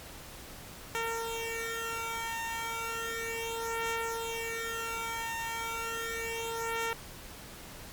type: beating tone pair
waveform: 10% pulse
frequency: 457.1 / 457.44 Hz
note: A#4 / A#4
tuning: -34 / -33 cents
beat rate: 0.34 Hz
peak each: -28 dBFS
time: 0.95-6.93 s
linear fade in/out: 0 ms
effects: pink hiss -47 dBFS RMS until 7.92 s + MP3 96 kbps